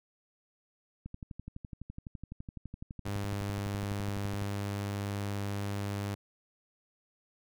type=click train; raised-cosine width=5 ms; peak=-29 dBFS; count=41; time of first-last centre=1.06-4.421 s; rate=11.9 Hz
type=tone; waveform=sawtooth; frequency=100.8 Hz; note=G2; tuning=49 cents sharp; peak=-29 dBFS; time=3.05-6.15 s; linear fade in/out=10 ms
effects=none